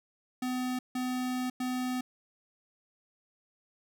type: tone bursts at uneven times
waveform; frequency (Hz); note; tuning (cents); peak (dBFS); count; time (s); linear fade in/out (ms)
square; 252.7; B3; +40; -31; 3; 0.42-0.79 / 0.95-1.5 / 1.6-2.01; 5
effects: none